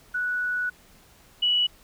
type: tone pair in turn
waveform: sine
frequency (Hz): 1475 / 2942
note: F#6 / F#7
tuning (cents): -6 / -11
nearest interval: octave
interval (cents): 1195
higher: second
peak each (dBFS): -24 / -19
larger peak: second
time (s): 0.14-0.7 / 1.42-1.67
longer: first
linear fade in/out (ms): 10
effects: pink hiss -55 dBFS RMS until 1.83 s